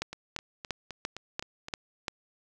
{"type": "two click trains", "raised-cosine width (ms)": 0.2, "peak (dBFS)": [-14, -22], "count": [7, 7], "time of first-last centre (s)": [[0.02, 2.082], [0.13, 1.684]], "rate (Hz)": [2.91, 3.86], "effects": []}